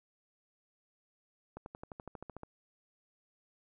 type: accelerating click train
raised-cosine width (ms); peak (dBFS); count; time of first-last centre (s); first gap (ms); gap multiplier
1; -30; 12; 1.57-2.434; 91; 0.97
effects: none

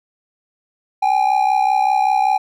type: ring-modulated tone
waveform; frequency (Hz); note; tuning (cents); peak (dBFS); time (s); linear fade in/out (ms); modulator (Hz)
triangle; 804; G5; +44; -8; 1.02-2.38; 10; 32.6
effects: none

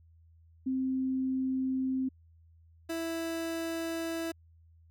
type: tone pair in turn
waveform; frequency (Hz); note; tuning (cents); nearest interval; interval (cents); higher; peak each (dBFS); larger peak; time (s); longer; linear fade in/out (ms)
sine / 30% pulse; 261.6 / 329.6; C4 / E4; 0 / 0; major third; 400; second; -28 / -30; first; 0.66-2.09 / 2.89-4.32; neither; 10
effects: added 82 Hz sine -57 dBFS peak until 4.9 s

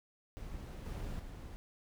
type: noise with level steps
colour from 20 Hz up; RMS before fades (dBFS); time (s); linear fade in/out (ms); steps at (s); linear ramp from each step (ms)
brown; -45 / -41 / -47; 0.37-1.56; 0; 0.85 / 1.19; 10
effects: none

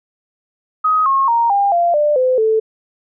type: tone with pitch steps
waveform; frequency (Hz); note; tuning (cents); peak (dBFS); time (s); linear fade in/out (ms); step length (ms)
sine; 1259 / 1083.4 / 932.4 / 802.3 / 690.5 / 594.2 / 511.3 / 440; D#6 / C#6 / A#5 / G5 / F5 / D5 / C5 / A4; +20 / -40 / 0 / +40 / -20 / +20 / -40 / 0; -11; 0.84-2.6; 10; 220
effects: none

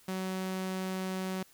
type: tone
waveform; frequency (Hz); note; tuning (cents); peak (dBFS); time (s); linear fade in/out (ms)
sawtooth; 187.6; F#3; +24; -29; 0.08-1.43; 5
effects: white hiss -61 dBFS RMS until 1.53 s

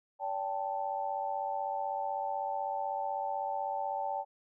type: chord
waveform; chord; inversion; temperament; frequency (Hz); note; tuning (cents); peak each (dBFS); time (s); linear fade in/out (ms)
sine; D suspended fourth; none; equal with one note detuned; 572.9 / 784 / 880; D5 / G5 / A5; -43 / 0 / 0; -39 / -35 / -36; 0.19-4.25; 50
effects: none

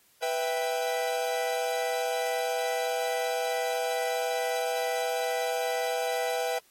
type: chord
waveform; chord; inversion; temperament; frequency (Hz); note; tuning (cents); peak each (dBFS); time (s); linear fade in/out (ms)
45% pulse; E minor; second; equal with one note detuned; 493.9 / 659.3 / 787.2; B4 / E5 / G5; 0 / 0 / +7; -31 / -32 / -32; 0.22-6.59; 10
effects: white hiss -63 dBFS RMS until 6.7 s + AAC 48 kbps

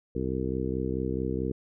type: harmonic tone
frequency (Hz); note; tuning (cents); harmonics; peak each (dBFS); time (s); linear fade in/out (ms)
64.6; C2; -21; 1 / 2 / 3 / 4 / 5 / 6 / 7; -35 / -35 / -35 / -35 / -35 / -35 / -35; 0.15-1.52; 5
effects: none

